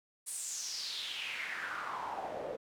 pink noise with band-pass filter sweep, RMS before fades -40 dBFS, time 0.26-2.57 s, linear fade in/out 20 ms, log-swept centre 9700 to 480 Hz, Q 4.6, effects none

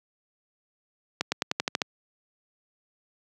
accelerating click train, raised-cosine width 0.2 ms, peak -7 dBFS, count 8, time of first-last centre 1.21-1.818 s, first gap 110 ms, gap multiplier 0.92, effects high-pass 150 Hz 12 dB/octave

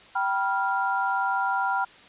sine tone cluster, 779 / 975 / 1393 Hz, G5 / B5 / F6, -11 / -23 / -5 cents, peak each -27 dBFS, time 0.15-1.85 s, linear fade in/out 10 ms, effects white hiss -50 dBFS RMS until 2.08 s + resampled to 8000 Hz

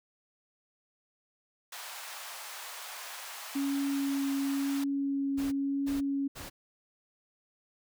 pink high-pass noise, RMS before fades -43 dBFS, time 1.72-4.84 s, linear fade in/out 5 ms, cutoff 740 Hz, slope 24 dB/octave
sine tone with vibrato, 277.2 Hz, C#4, in tune, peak -28 dBFS, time 3.55-6.28 s, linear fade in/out 10 ms, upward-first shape triangle, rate 0.95 Hz, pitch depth 11 cents each way
pink noise bursts, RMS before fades -43 dBFS, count 3, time 5.37-6.5 s, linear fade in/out 20 ms, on 150 ms, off 340 ms
effects none

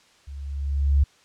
sine tone with level ramp, 70.1 Hz, C#2, 20 cents sharp, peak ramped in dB -35 to -13 dBFS, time 0.27-1.04 s, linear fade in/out 10 ms, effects white hiss -57 dBFS RMS until 1.24 s + low-pass 6000 Hz 12 dB/octave

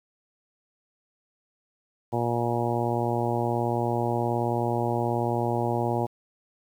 harmonic tone, 118.7 Hz, A#2, 32 cents sharp, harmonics 1 / 2 / 3 / 4 / 5 / 6 / 7 / 8, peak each -29 / -32 / -30 / -33 / -33 / -33 / -31 / -36 dBFS, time 2.12-6.07 s, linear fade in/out 20 ms, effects 9-bit

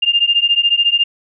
sine beating tone pair, 2800 / 2814 Hz, F7 / F7, +4 / +12 cents, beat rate 14 Hz, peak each -14 dBFS, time 0.02-1.04 s, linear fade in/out 10 ms, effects none

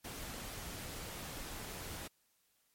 pink noise, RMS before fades -45 dBFS, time 0.04-2.08 s, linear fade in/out 10 ms, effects white hiss -75 dBFS RMS until 2.74 s + MP3 64 kbps

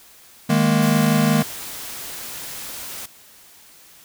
square chord, D# suspended fourth, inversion none, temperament equal, 155.56 / 207.7 / 233.1 Hz, D#3 / G#3 / A#3, 0 / 0 / 0 cents, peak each -20 dBFS, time 0.49-1.43 s, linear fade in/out 10 ms
white noise, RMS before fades -33 dBFS, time 0.82-3.06 s, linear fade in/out 5 ms
effects white hiss -48 dBFS RMS until 4.04 s

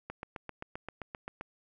click train, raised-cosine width 0.5 ms, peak -24 dBFS, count 11, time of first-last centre 0.1-1.411 s, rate 7.63 Hz, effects none

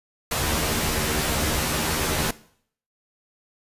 pink noise with comb filter, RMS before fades -24 dBFS, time 0.31-2.31 s, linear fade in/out 5 ms, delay 13 ms, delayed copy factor +0.85, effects noise-tail reverb RT60 0.6 s tail -19 dB re dry + resampled to 32000 Hz

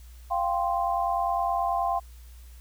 sine chord, F suspended second, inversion none, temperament equal with one note detuned, 694.4 / 784 / 1046.5 Hz, F5 / G5 / C6, -10 / 0 / 0 cents, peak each -27 / -28 / -29 dBFS, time 0.3-2 s, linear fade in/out 20 ms, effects added 60 Hz sine -44 dBFS peak until 2.6 s + white hiss -58 dBFS RMS until 2.6 s

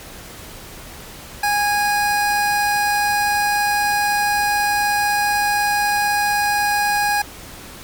25% pulse tone, 824 Hz, G#5, 14 cents flat, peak -12 dBFS, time 1.43-7.22 s, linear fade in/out 5 ms, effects pink hiss -37 dBFS RMS until 7.83 s + MP3 96 kbps

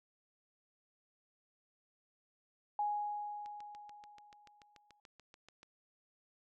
sine tone with exponential decay, 830.6 Hz, G#5, in tune, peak -31 dBFS, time 2.79-5 s, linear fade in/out 2 ms, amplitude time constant 480 ms
click train, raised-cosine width 0.2 ms, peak -39 dBFS, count 16, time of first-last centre 3.46-5.631 s, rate 6.91 Hz
effects none

